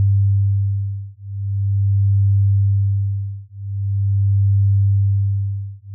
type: beating tone pair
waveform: sine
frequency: 99 / 99.43 Hz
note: G2 / G2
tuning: +18 / +25 cents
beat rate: 0.43 Hz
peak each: -17 dBFS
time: 0-5.94 s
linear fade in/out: 0 ms
effects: none